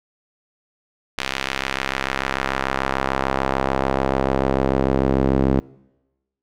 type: tone with band-pass filter sweep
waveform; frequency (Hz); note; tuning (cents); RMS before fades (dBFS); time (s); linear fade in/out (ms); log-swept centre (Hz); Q
sawtooth; 66.8; C2; +36; -21; 1.18-5.6; 0; 2900 to 310; 1
effects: noise-tail reverb RT60 1.0 s tail -24 dB re dry